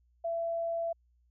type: tone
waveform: sine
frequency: 670 Hz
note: E5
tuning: 28 cents sharp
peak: -30 dBFS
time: 0.24-0.93 s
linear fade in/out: 10 ms
effects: added 60 Hz sine -65 dBFS peak until 1.3 s